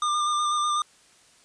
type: tone with vibrato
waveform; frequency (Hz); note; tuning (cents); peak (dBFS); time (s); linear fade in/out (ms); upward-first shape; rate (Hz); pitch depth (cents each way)
square; 1201; D6; +38; -23; 0.02-0.82; 2; square; 8.1; 18
effects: white hiss -57 dBFS RMS until 1.44 s + resampled to 22050 Hz